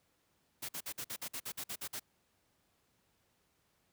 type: noise bursts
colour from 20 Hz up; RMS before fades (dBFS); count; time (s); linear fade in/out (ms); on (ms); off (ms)
white; -41; 12; 0.62-1.997; 10; 68; 51
effects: pink hiss -75 dBFS RMS until 3.92 s + high-pass 60 Hz 12 dB/octave